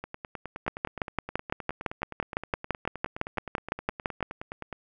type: two click trains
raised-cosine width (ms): 0.5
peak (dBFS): -11 / -21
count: 22 / 46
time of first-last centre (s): 0.68-4.227 / 0.04-4.728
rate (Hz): 5.92 / 9.6
effects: none